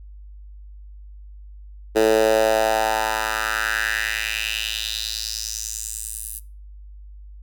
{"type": "tone with high-pass filter sweep", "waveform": "10% pulse", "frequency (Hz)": 110, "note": "A2", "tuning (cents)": 0, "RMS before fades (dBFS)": -22, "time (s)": [1.95, 6.4], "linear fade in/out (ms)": 20, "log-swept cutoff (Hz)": [400, 11000], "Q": 3.2, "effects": ["noise-tail reverb RT60 0.3 s tail -19 dB re dry", "added 50 Hz sine -38 dBFS peak until 7.42 s"]}